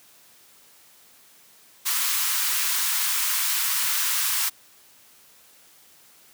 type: high-pass noise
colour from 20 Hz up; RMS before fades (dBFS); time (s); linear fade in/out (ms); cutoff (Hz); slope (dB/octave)
white; -24; 1.85-4.5; 20; 940; 48
effects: white hiss -54 dBFS RMS until 6.33 s + high-pass 100 Hz 12 dB/octave